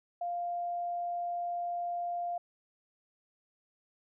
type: tone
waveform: sine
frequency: 698.5 Hz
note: F5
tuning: in tune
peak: -32 dBFS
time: 0.21-2.38 s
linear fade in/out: 5 ms
effects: none